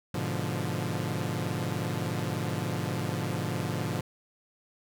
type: chord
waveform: sawtooth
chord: G# diminished seventh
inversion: none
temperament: equal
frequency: 103.83 / 123.47 / 146.83 / 174.61 Hz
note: G#2 / B2 / D3 / F3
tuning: 0 / 0 / 0 / 0 cents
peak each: -31 dBFS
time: 0.14-4.01 s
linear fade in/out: 5 ms
effects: none